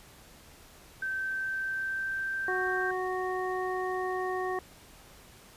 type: tone with pitch glide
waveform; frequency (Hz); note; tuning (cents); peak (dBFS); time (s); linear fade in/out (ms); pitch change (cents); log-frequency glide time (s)
sine; 1549 to 1567; G6 to G6; -21 to -1; -30; 1.02-2.91; 5; +20; 1.16-2.29
type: harmonic tone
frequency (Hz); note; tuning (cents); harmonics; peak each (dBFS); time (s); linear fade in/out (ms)
370; F#4; 0; 1 / 2 / 3 / 5; -32 / -35 / -37 / -39; 2.48-4.59; 2
effects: pink hiss -54 dBFS RMS until 5.56 s + resampled to 32000 Hz